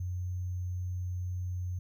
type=tone with sample-and-hold; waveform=sine; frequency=90.2 Hz; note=F#2; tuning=44 cents flat; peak=-32 dBFS; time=0-1.79 s; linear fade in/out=5 ms; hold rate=6300 Hz; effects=none